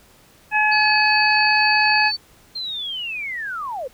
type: harmonic tone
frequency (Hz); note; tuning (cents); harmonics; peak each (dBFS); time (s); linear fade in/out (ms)
851; G#5; +42; 1 / 2 / 3; -19 / -19 / -19; 0.51-2.12; 50
type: tone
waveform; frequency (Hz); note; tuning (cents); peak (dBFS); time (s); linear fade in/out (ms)
sine; 4498; C#8; +24; -21; 0.71-2.17; 20
type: linear sweep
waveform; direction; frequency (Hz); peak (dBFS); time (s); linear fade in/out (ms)
sine; down; 4210 to 473.7; -25; 2.55-3.88; 10
effects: pink hiss -52 dBFS RMS until 3.93 s